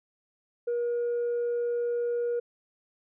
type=tone; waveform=sine; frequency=477.3 Hz; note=A#4; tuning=41 cents sharp; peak=-24 dBFS; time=0.67-2.4 s; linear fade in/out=10 ms; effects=tanh soft clip ceiling -24 dBFS